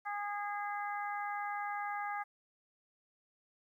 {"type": "harmonic tone", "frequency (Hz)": 410.2, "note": "G#4", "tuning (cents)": -21, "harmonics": [2, 3, 4, 5], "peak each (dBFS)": [-38, -42, -44, -46], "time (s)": [0.05, 2.24], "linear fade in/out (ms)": 20, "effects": ["12-bit"]}